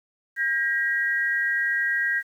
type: tone pair together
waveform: sine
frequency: 1610 / 1901.4 Hz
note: G6 / A#6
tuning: +46 / +34 cents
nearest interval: minor third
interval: 288 cents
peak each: -24 dBFS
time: 0.36-2.23 s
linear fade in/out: 50 ms
effects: 9-bit